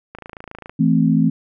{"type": "click train", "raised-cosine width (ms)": 0.5, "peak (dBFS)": -19, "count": 16, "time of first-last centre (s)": [0.15, 0.695], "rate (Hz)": 27.5}
{"type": "chord", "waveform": "sine", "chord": "A minor", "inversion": "second", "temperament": "equal", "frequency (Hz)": [164.81, 220, 261.6], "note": ["E3", "A3", "C4"], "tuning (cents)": [0, 0, 0], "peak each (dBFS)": [-16, -17, -17], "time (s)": [0.79, 1.3], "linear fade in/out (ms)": 10}
{"effects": []}